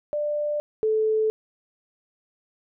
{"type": "tone pair in turn", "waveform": "sine", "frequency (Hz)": [593, 435.8], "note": ["D5", "A4"], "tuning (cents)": [17, -17], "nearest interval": "perfect fourth", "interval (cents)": 534, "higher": "first", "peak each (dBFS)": [-23, -19], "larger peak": "second", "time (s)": [[0.13, 0.6], [0.83, 1.3]], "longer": "neither", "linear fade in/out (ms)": 0, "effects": []}